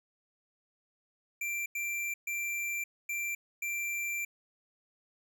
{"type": "tone bursts at uneven times", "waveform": "square", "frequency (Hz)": 2356, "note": "D7", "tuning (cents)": 5, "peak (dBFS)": -33, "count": 5, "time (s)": [[1.41, 1.66], [1.75, 2.14], [2.27, 2.84], [3.09, 3.35], [3.62, 4.25]], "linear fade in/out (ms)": 5, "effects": []}